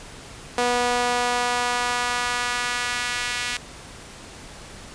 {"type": "tone with high-pass filter sweep", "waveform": "sawtooth", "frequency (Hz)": 243.9, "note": "B3", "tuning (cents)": -21, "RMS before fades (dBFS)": -24, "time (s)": [0.58, 3.57], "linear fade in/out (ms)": 2, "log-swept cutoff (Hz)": [540, 2100], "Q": 1.2, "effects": ["pink hiss -41 dBFS RMS until 4.94 s", "resampled to 22050 Hz"]}